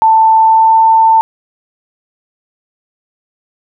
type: tone with pitch glide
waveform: sine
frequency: 887 to 893.7 Hz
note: A5 to A5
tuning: +14 to +27 cents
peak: -4 dBFS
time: 0.02-1.21 s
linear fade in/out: 0 ms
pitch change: +13 cents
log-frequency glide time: 0.37-0.8 s
effects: none